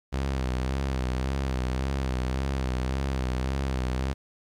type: tone with vibrato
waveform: sawtooth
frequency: 65.41 Hz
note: C2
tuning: in tune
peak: -22 dBFS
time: 0.12-4.14 s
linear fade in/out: 20 ms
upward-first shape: sine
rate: 1.8 Hz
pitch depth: 69 cents each way
effects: low-pass 7000 Hz 12 dB/octave + 10-bit